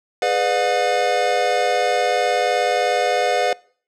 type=chord; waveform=square; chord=G# diminished seventh; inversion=none; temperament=just; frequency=415.3 / 498.4 / 598 / 717.6 Hz; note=G#4 / B4 / D5 / F5; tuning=0 / +16 / +31 / +47 cents; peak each=-27 / -22 / -24 / -21 dBFS; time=0.22-3.53 s; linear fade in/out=2 ms; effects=noise-tail reverb RT60 0.5 s tail -24 dB re dry + low-pass 6000 Hz 12 dB/octave